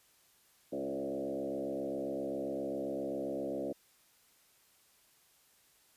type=tone with frequency modulation; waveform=sine; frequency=427.3 Hz; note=G#4; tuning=49 cents sharp; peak=-34 dBFS; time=0.72-3.73 s; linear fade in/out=10 ms; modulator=67.5 Hz; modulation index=2.9; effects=white hiss -67 dBFS RMS until 5.96 s + resampled to 32000 Hz